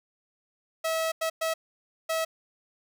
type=tone bursts at uneven times; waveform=sawtooth; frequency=647 Hz; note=E5; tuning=32 cents flat; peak=-22 dBFS; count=4; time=0.84-1.12 / 1.21-1.3 / 1.41-1.54 / 2.09-2.25 s; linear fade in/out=10 ms; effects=none